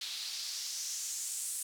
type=noise with band-pass filter sweep; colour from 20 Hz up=white; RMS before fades=-39 dBFS; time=0.01-1.63 s; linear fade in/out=5 ms; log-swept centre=3800 to 8900 Hz; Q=2.6; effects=none